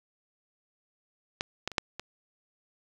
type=clicks; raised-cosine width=0.2 ms; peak=-12 / -13 / -24 / -7 / -19 dBFS; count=5; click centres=1.409 / 1.676 / 1.717 / 1.782 / 1.996 s; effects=low-pass 7000 Hz 12 dB/octave + 7-bit